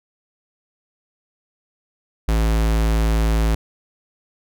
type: tone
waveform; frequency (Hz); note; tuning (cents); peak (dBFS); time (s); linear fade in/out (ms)
square; 55; A1; 0; -16; 2.28-3.55; 5
effects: none